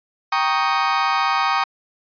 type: chord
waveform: 35% pulse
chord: Eb dominant seventh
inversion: first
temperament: equal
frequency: 784 / 932.3 / 1108.7 / 1244.5 Hz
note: G5 / Bb5 / Db6 / Eb6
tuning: 0 / 0 / 0 / 0 cents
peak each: -21 / -22 / -21 / -20 dBFS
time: 0.32-1.64 s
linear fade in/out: 5 ms
effects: resampled to 11025 Hz